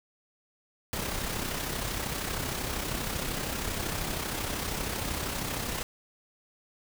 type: noise with amplitude modulation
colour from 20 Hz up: pink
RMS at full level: -31 dBFS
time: 0.93-5.83 s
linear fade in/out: 0 ms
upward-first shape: sine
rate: 32.8 Hz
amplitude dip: 45%
effects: none